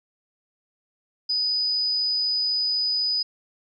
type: tone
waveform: sine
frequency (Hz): 4978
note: D#8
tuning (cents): 0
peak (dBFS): -21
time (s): 1.29-3.23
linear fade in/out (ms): 10
effects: none